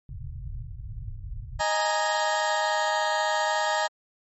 pink low-pass noise, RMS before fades -36 dBFS, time 0.09-1.61 s, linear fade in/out 2 ms, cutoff 140 Hz, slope 96 dB/octave
30% pulse chord, D# suspended fourth, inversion none, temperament just, 622.3 / 829.7 / 933.4 Hz, D#5 / G#5 / A#5, 0 / -2 / +2 cents, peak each -25 dBFS, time 1.59-3.88 s, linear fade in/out 20 ms
effects MP3 32 kbps

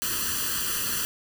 white noise with comb filter, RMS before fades -28 dBFS, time 0.02-1.05 s, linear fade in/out 0 ms, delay 0.67 ms, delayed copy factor +0.95, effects none

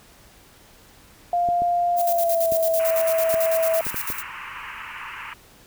sine tone with pitch glide, 700 to 653.1 Hz, F5 to E5, +4 to -16 cents, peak -18 dBFS, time 1.33-3.81 s, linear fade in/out 2 ms, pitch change -120 cents, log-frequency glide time 1.95-2.58 s
clicks, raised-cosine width 2 ms, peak -20 dBFS, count 7, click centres 1.488 / 1.62 / 2.522 / 3.342 / 3.867 / 3.944 / 4.102 s
violet noise with tremolo, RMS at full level -27 dBFS, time 1.96-4.23 s, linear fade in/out 50 ms, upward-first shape square, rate 9 Hz, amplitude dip 70%
pink band-pass noise, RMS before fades -36 dBFS, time 2.79-5.34 s, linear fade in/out 10 ms, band 900 to 2900 Hz, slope 96 dB/octave
effects pink hiss -51 dBFS RMS until 5.66 s

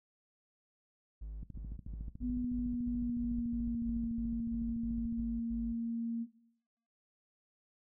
triangle tone bursts, 52.3 Hz, G#1, 13 cents sharp, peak -38 dBFS, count 14, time 1.21-5.73 s, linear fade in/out 10 ms, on 230 ms, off 100 ms
click train, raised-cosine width 5 ms, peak -34 dBFS, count 53, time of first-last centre 1.43-5.198 s, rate 13.8 Hz
sine tone with pitch glide, 246.5 to 231.3 Hz, B3 to A#3, -3 to -13 cents, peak -33 dBFS, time 2.2-6.27 s, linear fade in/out 50 ms, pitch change -110 cents, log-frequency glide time 2.33-4.04 s
effects noise-tail reverb RT60 0.8 s tail -19 dB re dry

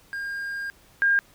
triangle / sine tone pair in turn, 1611 / 1611 Hz, G6 / G6, +47 / +47 cents, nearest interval unison, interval 0 cents, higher neither, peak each -27 / -17 dBFS, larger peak second, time 0.13-0.7 / 1.02-1.19 s, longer first, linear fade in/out 0 ms, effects pink hiss -56 dBFS RMS until 1.34 s

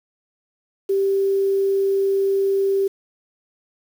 sine tone with quantisation, 391.5 Hz, G4, 2 cents flat, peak -16 dBFS, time 0.89-2.88 s, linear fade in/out 10 ms, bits 7, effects none

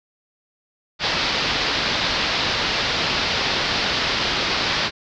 white low-pass noise, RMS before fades -22 dBFS, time 0.99-4.91 s, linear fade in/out 50 ms, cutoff 5000 Hz, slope 48 dB/octave, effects none

